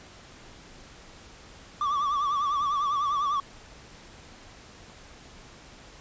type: tone with vibrato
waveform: triangle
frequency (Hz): 1151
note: D6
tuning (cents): -35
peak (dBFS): -22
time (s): 1.81-3.4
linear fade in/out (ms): 2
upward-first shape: triangle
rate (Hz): 10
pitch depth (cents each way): 100
effects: pink hiss -49 dBFS RMS until 6 s + resampled to 16000 Hz